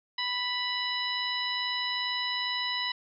harmonic tone with a mistuned harmonic, 987.8 Hz, B5, in tune, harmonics 1 / 2 / 3 / 4 / 5, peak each -36 / -34 / -35 / -33 / -39 dBFS, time 0.18-2.92 s, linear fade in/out 5 ms, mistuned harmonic 5, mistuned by +57 cents, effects none

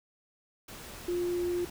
sine tone in noise, 351.8 Hz, F4, 13 cents sharp, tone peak -28 dBFS, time 1.08-1.65 s, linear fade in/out 5 ms, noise pink, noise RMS -45 dBFS, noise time 0.68-1.7 s, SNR +14 dB, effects none

